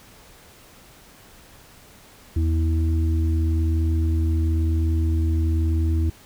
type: harmonic tone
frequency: 81 Hz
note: E2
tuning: 30 cents flat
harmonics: 1 / 3 / 4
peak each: -18 / -34 / -29 dBFS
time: 2.36-6.1 s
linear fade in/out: 5 ms
effects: pink hiss -49 dBFS RMS until 6.25 s